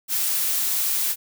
blue noise, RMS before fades -23 dBFS, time 0.08-1.16 s, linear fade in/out 50 ms, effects none

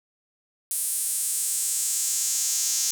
sawtooth tone with high-pass filter sweep, 264.3 Hz, C4, 18 cents sharp, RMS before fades -26 dBFS, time 0.71-2.91 s, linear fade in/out 0 ms, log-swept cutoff 9700 to 6300 Hz, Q 3, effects none

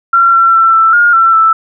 sine tone with pitch steps, 1367 / 1355 / 1342 / 1330 / 1422 / 1345 / 1322 Hz, F6 / E6 / E6 / E6 / F6 / E6 / E6, -37 / +47 / +31 / +15 / +31 / +34 / +5 cents, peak -4 dBFS, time 0.13-1.53 s, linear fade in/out 5 ms, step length 200 ms, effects none

